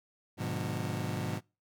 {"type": "chord", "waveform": "30% pulse", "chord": "G# diminished seventh", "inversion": "none", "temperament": "just", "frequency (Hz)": [103.83, 124.59, 149.51, 179.41], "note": ["G#2", "B2", "D3", "F3"], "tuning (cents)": [0, 16, 31, 47], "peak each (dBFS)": [-35, -36, -36, -36], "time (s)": [0.37, 1.41], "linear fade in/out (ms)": 50, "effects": ["noise-tail reverb RT60 0.3 s tail -26 dB re dry"]}